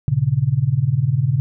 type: chord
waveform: sine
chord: G# diminished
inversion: none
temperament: equal with one note detuned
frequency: 103.83 / 123.47 / 143.31 Hz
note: G#2 / B2 / D3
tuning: 0 / 0 / -42 cents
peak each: -24 / -18 / -18 dBFS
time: 0.08-1.4 s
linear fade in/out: 0 ms
effects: none